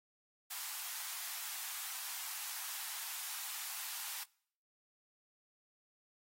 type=high-pass noise; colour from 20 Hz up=white; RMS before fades=-43 dBFS; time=0.5-4.24 s; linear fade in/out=10 ms; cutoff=750 Hz; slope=48 dB/octave; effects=noise-tail reverb RT60 0.6 s tail -24 dB re dry + AAC 48 kbps